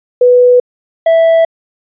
sine / triangle tone pair in turn, 493.9 / 657.9 Hz, B4 / E5, 0 / -4 cents, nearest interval perfect fourth, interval 496 cents, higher second, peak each -3 dBFS, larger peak neither, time 0.21-0.6 / 1.06-1.45 s, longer neither, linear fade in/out 5 ms, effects resampled to 8000 Hz

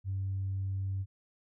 sine tone, 96.5 Hz, G2, 27 cents flat, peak -30 dBFS, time 0.04-1.06 s, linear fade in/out 50 ms, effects tanh soft clip ceiling -27 dBFS

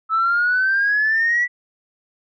sine exponential sweep, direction up, 1300 to 1970 Hz, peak -14 dBFS, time 0.09-1.48 s, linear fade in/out 50 ms, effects tanh soft clip ceiling -11 dBFS

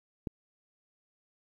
click, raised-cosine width 3 ms, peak -21 dBFS, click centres 0.272 s, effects 10-bit

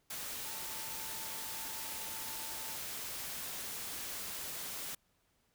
sine tone in noise, 887 Hz, A5, 14 cents sharp, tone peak -52 dBFS, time 0.45-2.76 s, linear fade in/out 5 ms, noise white, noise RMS -42 dBFS, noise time 0.1-4.95 s, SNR -13 dB, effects pink hiss -75 dBFS RMS until 5.54 s

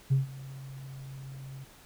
sine tone with ADSR envelope, 134.5 Hz, C3, 48 cents sharp, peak -18 dBFS, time 0.1-1.65 s, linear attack 21 ms, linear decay 140 ms, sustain -22 dB, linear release 23 ms, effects tanh soft clip ceiling -18 dBFS + pink hiss -55 dBFS RMS until 1.85 s

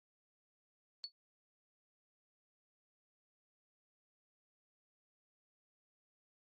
sine tone with exponential decay, 4435 Hz, C#8, in tune, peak -36 dBFS, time 1.04-1.12 s, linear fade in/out 0 ms, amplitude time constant 16 ms, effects MP3 32 kbps

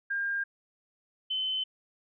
sine tone pair in turn, 1606 / 3053 Hz, G6 / G7, +41 / -46 cents, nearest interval major seventh, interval 1113 cents, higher second, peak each -28 dBFS, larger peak neither, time 0.1-0.44 / 1.3-1.64 s, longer neither, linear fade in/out 10 ms, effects none

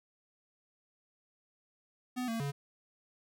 square tone with pitch steps, 250.6 / 227.5 / 141.3 Hz, B3 / A#3 / C#3, +25 / -42 / +34 cents, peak -34 dBFS, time 2.16-2.52 s, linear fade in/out 20 ms, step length 120 ms, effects none

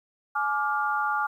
sine chord, D diminished, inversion second, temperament just, 845.8 / 1174.7 / 1409.6 Hz, Ab5 / D6 / F6, +31 / 0 / +16 cents, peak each -28 dBFS, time 0.35-1.27 s, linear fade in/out 10 ms, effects 10-bit

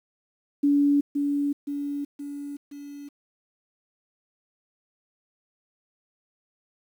sine tone with echo, 286 Hz, D4, 46 cents flat, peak -17 dBFS, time 0.63-1.01 s, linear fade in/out 10 ms, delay 520 ms, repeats 4, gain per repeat -5 dB, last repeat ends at 3.09 s, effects 9-bit

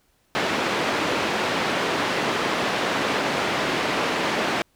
pink band-pass noise, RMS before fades -24 dBFS, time 0.35-4.62 s, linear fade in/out 0 ms, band 270 to 3300 Hz, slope 12 dB/octave, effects pink hiss -65 dBFS RMS until 4.75 s

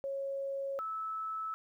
sine tone pair in turn, 549 / 1305.7 Hz, C#5 / E6, -17 / -17 cents, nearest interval octave + minor third, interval 1500 cents, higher second, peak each -34 / -35 dBFS, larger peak first, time 0.04-0.79 / 0.79-1.54 s, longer neither, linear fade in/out 0 ms, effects 12-bit

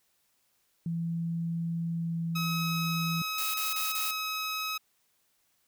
sine tone with pitch glide, 167.3 to 165.19 Hz, E3 to E3, +26 to +4 cents, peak -29 dBFS, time 0.86-3.22 s, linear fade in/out 2 ms, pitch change -22 cents, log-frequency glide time 1.89-2.69 s
15% pulse tone, 1276 Hz, D#6, 43 cents sharp, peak -25 dBFS, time 2.35-4.78 s, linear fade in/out 10 ms
blue noise bursts, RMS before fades -34 dBFS, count 4, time 3.38-4.11 s, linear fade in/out 2 ms, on 160 ms, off 30 ms
effects white hiss -72 dBFS RMS until 5.67 s

